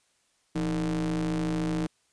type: ring-modulated tone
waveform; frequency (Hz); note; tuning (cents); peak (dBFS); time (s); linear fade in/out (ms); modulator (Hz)
square; 71.7; D2; -41; -24; 0.55-1.87; 10; 242
effects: white hiss -69 dBFS RMS until 2.12 s + resampled to 22050 Hz